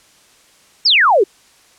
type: exponential sweep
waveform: sine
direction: down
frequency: 5588 to 353.3 Hz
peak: -8 dBFS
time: 0.85-1.24 s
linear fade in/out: 10 ms
effects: white hiss -50 dBFS RMS until 1.78 s + low-pass 9000 Hz 12 dB/octave